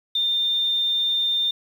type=tone; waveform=sine; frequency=3609 Hz; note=A7; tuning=43 cents sharp; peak=-19 dBFS; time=0.15-1.51 s; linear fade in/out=5 ms; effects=8-bit